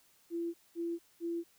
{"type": "tone bursts", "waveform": "sine", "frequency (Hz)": 338.5, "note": "E4", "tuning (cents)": 46, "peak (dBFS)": -33, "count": 3, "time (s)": [0.3, 1.44], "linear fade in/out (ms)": 50, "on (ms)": 240, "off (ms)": 210, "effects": ["white hiss -67 dBFS RMS until 1.58 s"]}